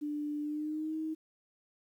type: tone with pitch glide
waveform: sine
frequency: 296.1 to 315.5 Hz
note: D4 to D#4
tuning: +14 to +24 cents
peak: -33 dBFS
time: 0.01-1.15 s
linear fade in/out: 20 ms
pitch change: +110 cents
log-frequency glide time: 0.42-0.95 s
effects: 11-bit